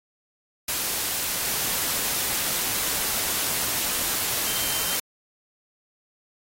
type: tone in noise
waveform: sine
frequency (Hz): 3136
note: G7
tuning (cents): 0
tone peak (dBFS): -35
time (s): 4.47-4.96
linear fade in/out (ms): 5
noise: white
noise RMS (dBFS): -26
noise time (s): 0.68-5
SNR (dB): -12
effects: AAC 48 kbps